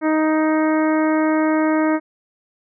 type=harmonic tone; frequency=312.1 Hz; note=D#4; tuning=5 cents sharp; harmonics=1 / 2 / 3 / 4 / 5 / 6 / 7; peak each=-16 / -22 / -26 / -28 / -30 / -32 / -33 dBFS; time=0.01-2 s; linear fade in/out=50 ms; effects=none